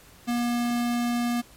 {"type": "tone", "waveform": "square", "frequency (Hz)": 239.4, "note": "A#3", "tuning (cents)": 46, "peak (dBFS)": -24, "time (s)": [0.27, 1.42], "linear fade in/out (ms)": 20, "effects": ["pink hiss -52 dBFS RMS until 1.56 s", "MP3 64 kbps"]}